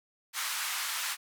pink band-pass noise, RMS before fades -34 dBFS, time 0.33-1.17 s, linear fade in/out 50 ms, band 1100 to 15000 Hz, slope 24 dB/octave, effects none

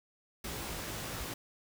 pink noise with comb filter, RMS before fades -40 dBFS, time 0.44-1.34 s, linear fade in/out 5 ms, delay 18 ms, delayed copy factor +0.55, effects none

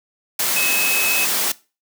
sine tone in noise, 2574 Hz, E7, 42 cents flat, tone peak -20 dBFS, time 0.56-1.25 s, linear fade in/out 5 ms, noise white, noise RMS -20 dBFS, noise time 0.39-1.52 s, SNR -3 dB, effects noise-tail reverb RT60 0.3 s tail -20 dB re dry + high-pass 200 Hz 12 dB/octave

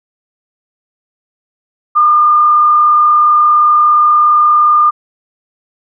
sine tone with frequency modulation, 1207 Hz, D6, 47 cents sharp, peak -5 dBFS, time 1.95-4.91 s, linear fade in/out 20 ms, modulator 37.1 Hz, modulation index 0.4, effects none

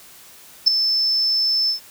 sine tone with ADSR envelope, 5274 Hz, E8, in tune, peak -5 dBFS, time 0.66-1.8 s, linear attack 19 ms, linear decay 3 ms, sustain -11 dB, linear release 110 ms, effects tanh soft clip ceiling -2 dBFS + white hiss -45 dBFS RMS until 1.9 s

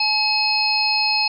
harmonic tone, 853 Hz, G#5, 46 cents sharp, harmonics 1 / 3 / 5 / 6, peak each -24 / -22 / -21 / -22 dBFS, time 0-1.28 s, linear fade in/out 5 ms, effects none

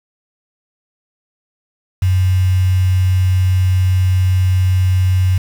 sine tone with quantisation, 92.5 Hz, F#2, in tune, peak -10 dBFS, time 2.02-5.38 s, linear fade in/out 5 ms, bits 5, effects none

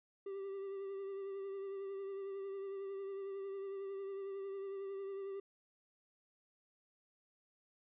triangle tone with vibrato, 392 Hz, G4, in tune, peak -39 dBFS, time 0.26-5.4 s, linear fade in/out 5 ms, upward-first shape triangle, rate 11 Hz, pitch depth 31 cents each way, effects resampled to 8000 Hz

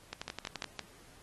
two click trains, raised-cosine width 0.2 ms, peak -20 / -20 dBFS, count 4 / 7, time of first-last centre 0.28-0.793 / 0.13-0.643 s, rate 5.85 / 11.7 Hz, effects pink hiss -59 dBFS RMS until 1.22 s + AAC 32 kbps

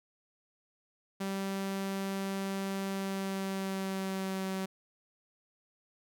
sawtooth tone with pitch glide, 194.6 to 190.49 Hz, G3 to G3, -12 to -49 cents, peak -29 dBFS, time 1.2-4.66 s, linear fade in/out 10 ms, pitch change -37 cents, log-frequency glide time 2.89-4.48 s, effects none

